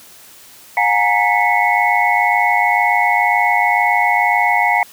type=tone cluster; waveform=sine; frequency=719 / 826 / 928 / 1987 / 2190 Hz; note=F#5 / G#5 / A#5 / B6 / C#7; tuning=-50 / -10 / -8 / +10 / -22 cents; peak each=-18 dBFS; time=0.77-4.83 s; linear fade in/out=2 ms; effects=white hiss -42 dBFS RMS until 4.92 s + high-pass 60 Hz 12 dB/octave